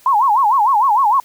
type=tone with vibrato; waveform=sine; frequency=955 Hz; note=A#5; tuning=42 cents sharp; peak=-10 dBFS; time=0.06-1.2 s; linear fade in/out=2 ms; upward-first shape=sine; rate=6.6 Hz; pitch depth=270 cents each way; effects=white hiss -48 dBFS RMS until 1.24 s